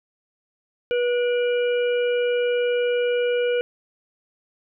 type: harmonic tone with a mistuned harmonic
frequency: 486.1 Hz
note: B4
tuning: 28 cents flat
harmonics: 1 / 3 / 5 / 6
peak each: -19 / -32 / -34 / -35 dBFS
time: 0.91-3.61 s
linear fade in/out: 0 ms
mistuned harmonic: 5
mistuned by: -42 cents
effects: none